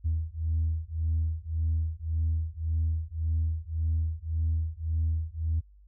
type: beating tone pair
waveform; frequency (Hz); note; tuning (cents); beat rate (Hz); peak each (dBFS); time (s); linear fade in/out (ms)
sine; 79.6 / 81.4; D#2 / E2; +40 / -21; 1.8; -28; 0.04-5.61; 20
effects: tanh soft clip ceiling -20 dBFS + added 50 Hz sine -52 dBFS peak until 5.87 s